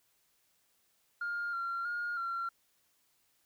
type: tone with pitch steps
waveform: sine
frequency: 1410 / 1375 / 1423 / 1369 Hz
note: F6 / F6 / F6 / F6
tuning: +16 / -27 / +32 / -35 cents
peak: -32 dBFS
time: 1.21-2.49 s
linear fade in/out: 5 ms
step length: 320 ms
effects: tanh soft clip ceiling -30 dBFS + white hiss -73 dBFS RMS until 3.45 s